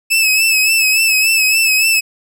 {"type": "tone with vibrato", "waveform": "sawtooth", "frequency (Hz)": 2600, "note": "E7", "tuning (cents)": -24, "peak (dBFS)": -7, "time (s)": [0.1, 2.01], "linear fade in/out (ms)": 20, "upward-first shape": "sine", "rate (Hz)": 3.5, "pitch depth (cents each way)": 48, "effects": []}